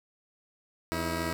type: tone pair together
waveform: 10% pulse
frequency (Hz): 84 / 321.6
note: E2 / E4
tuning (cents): +33 / -43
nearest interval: octave + major seventh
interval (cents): 2324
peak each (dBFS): -24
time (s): 0.92-1.33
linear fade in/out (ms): 0
effects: 9-bit